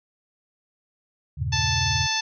sine chord, E diminished seventh, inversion none, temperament equal with one note detuned, 80.66 / 98 / 116.54 / 138.59 Hz, E2 / G2 / Bb2 / Db3, -37 / 0 / 0 / 0 cents, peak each -29 / -30 / -30 / -29 dBFS, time 1.37-2.07 s, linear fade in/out 20 ms
harmonic tone, 880 Hz, A5, in tune, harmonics 1 / 2 / 3 / 4 / 5 / 6 / 7, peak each -30 / -30 / -30 / -30 / -30 / -30 / -30 dBFS, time 1.52-2.21 s, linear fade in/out 10 ms
effects none

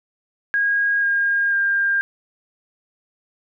sine tone with pitch steps, 1636 / 1618.1 / 1600.5 Hz, G#6 / G#6 / G6, -26 / -46 / +36 cents, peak -16 dBFS, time 0.54-2.01 s, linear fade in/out 0 ms, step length 490 ms, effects none

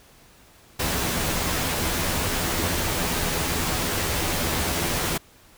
pink noise with comb filter, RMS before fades -25 dBFS, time 0.79-5.18 s, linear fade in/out 10 ms, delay 12 ms, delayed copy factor +0.5, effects pink hiss -53 dBFS RMS until 5.57 s

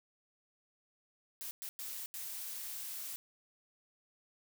blue noise bursts at uneven times, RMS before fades -43 dBFS, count 4, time 1.41-1.51 / 1.62-1.69 / 1.79-2.06 / 2.14-3.16 s, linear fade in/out 0 ms, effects none

